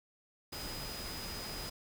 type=tone in noise; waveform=sine; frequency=4978 Hz; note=D#8; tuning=in tune; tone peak=-45 dBFS; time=0.52-1.7 s; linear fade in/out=10 ms; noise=pink; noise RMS=-43 dBFS; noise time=0.52-1.7 s; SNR=-5 dB; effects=none